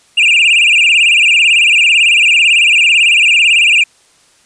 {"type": "tone with vibrato", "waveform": "triangle", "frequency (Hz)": 2591, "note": "E7", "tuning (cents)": -30, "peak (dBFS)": -4, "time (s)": [0.17, 3.84], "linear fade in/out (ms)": 10, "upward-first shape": "sine", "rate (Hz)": 18, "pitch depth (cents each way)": 170, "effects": ["white hiss -49 dBFS RMS until 4.45 s", "resampled to 22050 Hz"]}